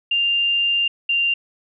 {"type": "tone pair in turn", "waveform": "sine", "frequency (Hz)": [2794, 2783], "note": ["F7", "F7"], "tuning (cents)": [0, -7], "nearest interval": "unison", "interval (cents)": 7, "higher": "first", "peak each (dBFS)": [-16, -16], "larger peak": "neither", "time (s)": [[0.11, 0.88], [1.09, 1.34]], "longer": "first", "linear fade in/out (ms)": 5, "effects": []}